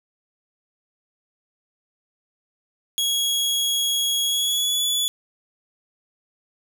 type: tone with pitch glide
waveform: sawtooth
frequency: 3322 to 3429 Hz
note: G#7 to A7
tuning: 0 to -45 cents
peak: -17 dBFS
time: 2.98-5.08 s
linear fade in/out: 0 ms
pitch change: +55 cents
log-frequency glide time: 4.25-4.83 s
effects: none